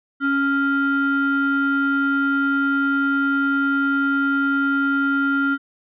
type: ring-modulated tone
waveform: triangle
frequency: 836 Hz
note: G#5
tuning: 11 cents sharp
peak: -11 dBFS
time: 0.2-5.58 s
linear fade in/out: 50 ms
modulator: 559 Hz
effects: tanh soft clip ceiling -10 dBFS + resampled to 8000 Hz